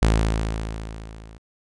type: tone with level ramp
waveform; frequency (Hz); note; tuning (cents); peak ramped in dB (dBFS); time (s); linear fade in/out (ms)
sawtooth; 54.6; A1; -13; -10 to -38; 0.02-1.38; 0
effects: resampled to 22050 Hz